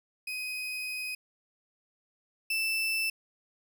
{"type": "tone pair in turn", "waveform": "35% pulse", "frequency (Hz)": [2508, 2650], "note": ["D#7", "E7"], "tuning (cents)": [13, 9], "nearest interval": "minor second", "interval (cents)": 96, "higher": "second", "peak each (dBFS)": [-32, -26], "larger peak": "second", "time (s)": [[0.27, 1.15], [2.5, 3.1]], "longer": "first", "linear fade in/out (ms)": 5, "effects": []}